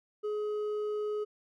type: tone with hard clipping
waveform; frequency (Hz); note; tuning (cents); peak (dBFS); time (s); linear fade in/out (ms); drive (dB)
sine; 421.2; G#4; +24; -32; 0.23-1.25; 20; 4
effects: none